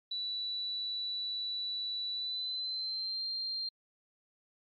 sine tone with pitch glide, 3951 to 4181 Hz, B7 to C8, 0 to -2 cents, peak -34 dBFS, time 0.11-3.69 s, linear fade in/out 5 ms, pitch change +98 cents, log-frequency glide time 2.13-3.24 s, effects AAC 48 kbps

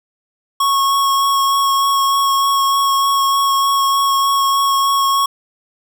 square tone with vibrato, 1100 Hz, C#6, 14 cents flat, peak -13 dBFS, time 0.6-5.26 s, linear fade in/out 5 ms, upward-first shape sine, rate 3.3 Hz, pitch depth 11 cents each way, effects none

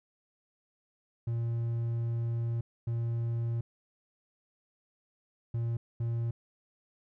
triangle tone bursts at uneven times, 116.54 Hz, A#2, in tune, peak -27 dBFS, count 4, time 1.27-2.61 / 2.87-3.61 / 5.54-5.77 / 6-6.31 s, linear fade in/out 5 ms, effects none

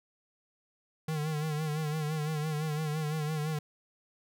square tone with vibrato, 153.5 Hz, D#3, 23 cents flat, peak -31 dBFS, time 1.08-3.59 s, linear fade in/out 5 ms, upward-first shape sine, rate 5.9 Hz, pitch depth 59 cents each way, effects none

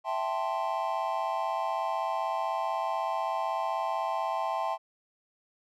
triangle chord, A minor seventh, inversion second, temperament equal, 659.3 / 784 / 880 / 1046.5 Hz, E5 / G5 / A5 / C6, 0 / 0 / 0 / 0 cents, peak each -32 dBFS, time 0.04-4.78 s, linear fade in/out 50 ms, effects none

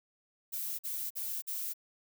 violet noise bursts, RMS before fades -37 dBFS, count 4, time 0.52-1.738 s, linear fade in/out 20 ms, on 270 ms, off 46 ms, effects none

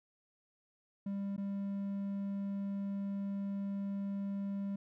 triangle tone with dropouts, 198.5 Hz, G3, 22 cents sharp, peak -33 dBFS, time 1.06-4.76 s, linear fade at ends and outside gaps 5 ms, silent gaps 1.365-1.378 s, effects none

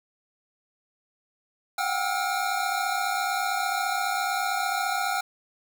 square tone cluster, 722 / 756 / 791 / 1316 / 1418 Hz, F#5 / F#5 / G5 / E6 / F6, -43 / +37 / +15 / -3 / +26 cents, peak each -33 / -35 / -30 / -35 / -31 dBFS, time 1.78-5.21 s, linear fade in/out 5 ms, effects 9-bit

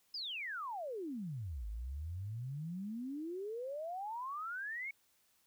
sine exponential two-way sweep, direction down then up, 5200 to 51 to 2246 Hz, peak -39 dBFS, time 0.14-4.91 s, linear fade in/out 5 ms, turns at 1.67 s, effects white hiss -73 dBFS RMS until 5.46 s

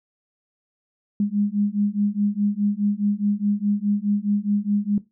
sine beating tone pair, 202.6 / 207.4 Hz, G#3 / G#3, -43 / -2 cents, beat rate 4.8 Hz, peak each -23 / -22 dBFS, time 1.2-4.98 s, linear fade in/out 2 ms, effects noise-tail reverb RT60 0.2 s tail -17 dB re dry

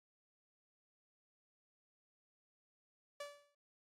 sawtooth tone with exponential decay, 578 Hz, D5, 28 cents flat, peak -38 dBFS, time 3.2-3.55 s, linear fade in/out 5 ms, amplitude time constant 75 ms, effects low-pass 10000 Hz 12 dB/octave + AAC 64 kbps

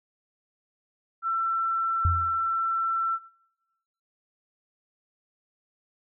sine tone, 1342 Hz, E6, 31 cents sharp, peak -24 dBFS, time 1.22-3.19 s, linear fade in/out 50 ms
sine tone with exponential decay, 85.3 Hz, F2, 40 cents flat, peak -18 dBFS, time 2.05-2.49 s, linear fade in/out 0 ms, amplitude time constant 94 ms
effects noise-tail reverb RT60 1.0 s tail -20 dB re dry

